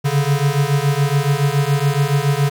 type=beating tone pair; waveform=square; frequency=138.59 / 145.69 Hz; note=C#3 / D3; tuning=0 / -14 cents; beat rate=7.1 Hz; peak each=-18 dBFS; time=0.04-2.5 s; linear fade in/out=20 ms; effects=9-bit